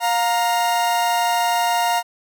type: tone pair together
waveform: 40% pulse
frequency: 705.8 / 932.3 Hz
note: F5 / A#5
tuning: +18 / 0 cents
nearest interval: perfect fourth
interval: 482 cents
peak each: -19 dBFS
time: 0-2.03 s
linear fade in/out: 50 ms
effects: none